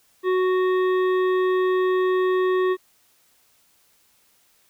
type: harmonic tone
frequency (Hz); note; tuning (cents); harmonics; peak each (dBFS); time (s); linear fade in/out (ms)
370; F#4; 0; 1 / 3 / 5 / 7 / 9 / 10; -18 / -28 / -32 / -46 / -45 / -46; 0.23-2.77; 50
effects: white hiss -61 dBFS RMS until 4.69 s